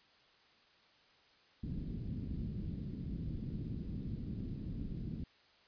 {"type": "low-pass noise", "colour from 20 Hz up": "white", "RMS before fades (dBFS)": -41, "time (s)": [1.63, 5.24], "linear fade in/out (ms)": 5, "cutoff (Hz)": 230, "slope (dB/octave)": 24, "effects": ["white hiss -66 dBFS RMS until 5.67 s", "resampled to 11025 Hz"]}